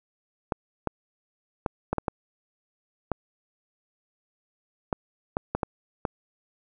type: clicks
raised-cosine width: 1 ms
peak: -11 dBFS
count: 12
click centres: 0.522 / 0.873 / 1.662 / 1.93 / 1.983 / 2.082 / 3.117 / 4.928 / 5.369 / 5.55 / 5.632 / 6.052 s
effects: none

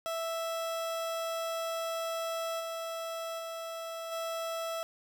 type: tone with level steps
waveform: 30% pulse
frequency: 659.3 Hz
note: E5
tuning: in tune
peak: -30 / -33 / -35 / -31 dBFS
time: 0.06-4.83 s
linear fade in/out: 0 ms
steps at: 2.59 / 3.38 / 4.11 s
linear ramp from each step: 20 ms
effects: none

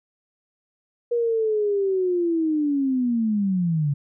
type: linear sweep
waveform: sine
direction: down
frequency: 480 to 138.59 Hz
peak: -19 dBFS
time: 1.11-3.94 s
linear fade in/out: 10 ms
effects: none

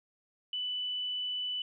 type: tone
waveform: sine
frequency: 2985 Hz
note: F#7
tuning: 15 cents sharp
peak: -32 dBFS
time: 0.53-1.62 s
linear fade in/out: 2 ms
effects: none

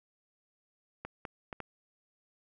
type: clicks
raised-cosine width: 0.5 ms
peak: -24 dBFS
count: 4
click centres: 1.05 / 1.252 / 1.528 / 1.603 s
effects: none

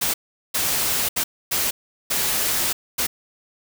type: noise bursts at uneven times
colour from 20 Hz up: white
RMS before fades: -22 dBFS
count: 6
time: 0.01-0.14 / 0.54-1.09 / 1.16-1.24 / 1.51-1.71 / 2.1-2.73 / 2.98-3.07 s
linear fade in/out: 10 ms
effects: none

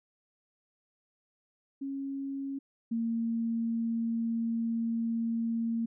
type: tone pair in turn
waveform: sine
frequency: 274.2 / 229.4 Hz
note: C#4 / A#3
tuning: -19 / -28 cents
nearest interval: minor third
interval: 309 cents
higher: first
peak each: -33 / -28 dBFS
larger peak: second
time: 1.81-2.59 / 2.91-5.86 s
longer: second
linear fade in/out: 10 ms
effects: none

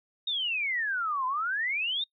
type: exponential two-way sweep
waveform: sine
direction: down then up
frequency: 3748 to 1000 to 3748 Hz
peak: -27 dBFS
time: 0.27-2.04 s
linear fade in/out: 5 ms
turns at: 1.26 s
effects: noise-tail reverb RT60 0.1 s tail -24 dB re dry

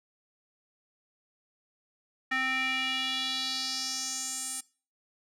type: tone with band-pass filter sweep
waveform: square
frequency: 261.6 Hz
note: C4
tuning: in tune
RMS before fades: -32 dBFS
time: 2.31-4.61 s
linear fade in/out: 10 ms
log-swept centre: 1900 to 9000 Hz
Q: 3.4
effects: noise-tail reverb RT60 0.4 s tail -23 dB re dry

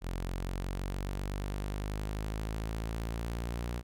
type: exponential sweep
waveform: sawtooth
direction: up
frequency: 43.8 to 60 Hz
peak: -30 dBFS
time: 0.01-3.83 s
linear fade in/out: 50 ms
effects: none

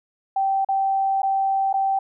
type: tone with dropouts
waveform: sine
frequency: 778 Hz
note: G5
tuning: 13 cents flat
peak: -18 dBFS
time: 0.36-1.99 s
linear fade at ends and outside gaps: 5 ms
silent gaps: 0.648-0.687 / 1.22-1.23 / 1.729-1.739 s
effects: none

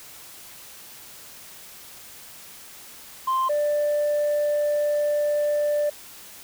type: tone pair in turn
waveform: sine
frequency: 1047 / 590.2 Hz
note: C6 / D5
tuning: +1 / +8 cents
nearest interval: minor seventh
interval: 993 cents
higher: first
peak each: -18 dBFS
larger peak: neither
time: 3.27-3.49 / 3.49-5.9 s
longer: second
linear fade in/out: 10 ms
effects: tanh soft clip ceiling -18 dBFS + white hiss -44 dBFS RMS until 6.43 s

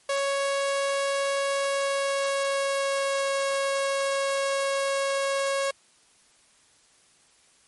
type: tone with pitch glide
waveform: sawtooth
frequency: 554.4 to 549.6 Hz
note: C#5 to C#5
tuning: 0 to -15 cents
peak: -20 dBFS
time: 0.09-5.71 s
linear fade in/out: 5 ms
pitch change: -15 cents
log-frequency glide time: 1.52-3.3 s
effects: white hiss -60 dBFS RMS until 7.67 s + MP3 48 kbps

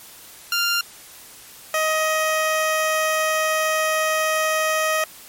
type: tone pair in turn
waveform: 15% pulse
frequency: 1395 / 628.6 Hz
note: F6 / D#5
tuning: -2 / +18 cents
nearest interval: octave + major second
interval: 1380 cents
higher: first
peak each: -12 dBFS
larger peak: neither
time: 0.52-0.81 / 1.74-5.04 s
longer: second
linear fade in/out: 2 ms
effects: white hiss -43 dBFS RMS until 5.28 s + MP3 64 kbps

